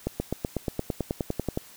accelerating click train, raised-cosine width 2 ms, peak -13 dBFS, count 15, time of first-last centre 0.07-1.574 s, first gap 130 ms, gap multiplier 0.97, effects white hiss -50 dBFS RMS until 1.76 s

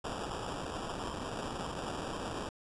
white noise with sample-and-hold, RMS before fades -39 dBFS, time 0.04-2.49 s, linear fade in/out 5 ms, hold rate 2100 Hz, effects resampled to 22050 Hz

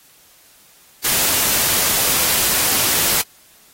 white noise, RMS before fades -17 dBFS, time 1.04-3.22 s, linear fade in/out 10 ms, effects white hiss -50 dBFS RMS until 3.73 s + AAC 48 kbps

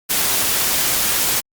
white noise, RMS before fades -18 dBFS, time 0.09-1.41 s, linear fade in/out 20 ms, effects Opus 48 kbps

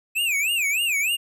square tone with vibrato, 2511 Hz, D#7, 15 cents sharp, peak -21 dBFS, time 0.15-1.17 s, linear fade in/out 20 ms, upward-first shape sine, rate 3.3 Hz, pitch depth 220 cents each way, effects none

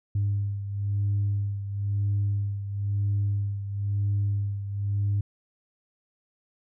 sine beating tone pair, 100.8 / 101.8 Hz, G2 / G#2, +49 / -34 cents, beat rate 1 Hz, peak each -24 / -30 dBFS, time 0.15-5.21 s, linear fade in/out 5 ms, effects tanh soft clip ceiling -19 dBFS

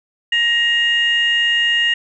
sine tone pair together, 1879 / 2838 Hz, A#6 / F7, +13 / +27 cents, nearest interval perfect fifth, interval 714 cents, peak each -15 dBFS, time 0.32-1.94 s, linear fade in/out 5 ms, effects tanh soft clip ceiling -7 dBFS

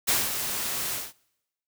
white noise with ADSR envelope, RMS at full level -22 dBFS, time 0.07-1.13 s, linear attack 20 ms, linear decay 190 ms, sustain -8 dB, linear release 200 ms, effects noise-tail reverb RT60 0.9 s tail -25 dB re dry

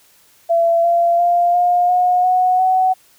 sine tone with pitch steps, 674 / 685.8 / 697.8 / 710 / 722.4 / 735 / 747.8 Hz, E5 / F5 / F5 / F5 / F#5 / F#5 / F#5, +38 / -32 / -2 / +28 / -42 / -12 / +18 cents, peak -11 dBFS, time 0.49-2.94 s, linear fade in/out 20 ms, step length 350 ms, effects white hiss -52 dBFS RMS until 3.18 s

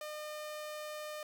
sawtooth tone, 606 Hz, D#5, 46 cents flat, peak -37 dBFS, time 0.01-1.23 s, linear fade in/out 2 ms, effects 11-bit

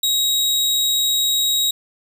sawtooth tone, 3807 Hz, A#7, 36 cents sharp, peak -13 dBFS, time 0.03-1.71 s, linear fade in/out 5 ms, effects none

